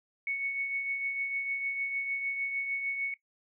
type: tone with tremolo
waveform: sine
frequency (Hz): 2217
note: C#7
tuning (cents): 0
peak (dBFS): -28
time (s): 0.27-3.14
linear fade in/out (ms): 2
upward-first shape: triangle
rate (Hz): 6.6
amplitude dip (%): 50
effects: noise-tail reverb RT60 0.1 s tail -18 dB re dry